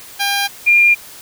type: tone pair in turn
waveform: 10% pulse / sine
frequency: 802 / 2403 Hz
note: G5 / D7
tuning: +39 / +39 cents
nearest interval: octave + perfect fifth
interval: 1900 cents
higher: second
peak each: -7 dBFS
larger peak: neither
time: 0.19-0.48 / 0.66-0.95 s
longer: neither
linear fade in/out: 20 ms
effects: white hiss -37 dBFS RMS until 1.21 s